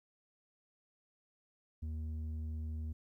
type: tone with low-pass filter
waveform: square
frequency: 77.78 Hz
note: D#2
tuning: in tune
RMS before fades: -40 dBFS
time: 1.82-2.93 s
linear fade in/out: 10 ms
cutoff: 160 Hz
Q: 4
effects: 13-bit